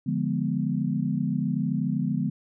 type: chord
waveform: sine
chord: D diminished seventh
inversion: none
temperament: equal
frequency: 146.83 / 174.61 / 207.7 / 246.9 Hz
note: D3 / F3 / Ab3 / Cb4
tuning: 0 / 0 / 0 / 0 cents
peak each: -29 dBFS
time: 0.06-2.3 s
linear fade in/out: 10 ms
effects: none